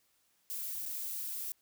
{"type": "noise with dropouts", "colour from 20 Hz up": "violet", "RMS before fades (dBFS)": -39, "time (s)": [0.5, 1.52], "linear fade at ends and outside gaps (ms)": 0, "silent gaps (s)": [0.855, 0.861], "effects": ["white hiss -73 dBFS RMS until 1.61 s"]}